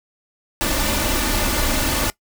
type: noise with comb filter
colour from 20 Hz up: pink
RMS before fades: -20 dBFS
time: 0.61-2.1 s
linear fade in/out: 0 ms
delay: 3.4 ms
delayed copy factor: +0.6
effects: noise-tail reverb RT60 0.1 s tail -20 dB re dry